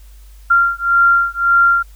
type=beating tone pair; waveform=sine; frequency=1384 / 1385.8 Hz; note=F6 / F6; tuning=-16 / -14 cents; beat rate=1.8 Hz; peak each=-13 dBFS; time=0.5-1.83 s; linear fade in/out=10 ms; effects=added 50 Hz sine -37 dBFS peak until 1.95 s + white hiss -52 dBFS RMS until 1.95 s